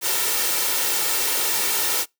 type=noise with comb filter; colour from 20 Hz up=white; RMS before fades=-22 dBFS; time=0.01-2.06 s; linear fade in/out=50 ms; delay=2.2 ms; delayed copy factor=+0.55; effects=noise-tail reverb RT60 0.2 s tail -26 dB re dry + high-pass 200 Hz 12 dB/octave